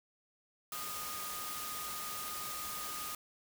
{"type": "tone in noise", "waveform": "sine", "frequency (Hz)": 1233, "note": "D#6", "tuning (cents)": -16, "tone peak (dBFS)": -44, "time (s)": [0.72, 3.15], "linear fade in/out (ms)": 2, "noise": "white", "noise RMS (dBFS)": -42, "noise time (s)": [0.72, 3.15], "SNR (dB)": -5, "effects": []}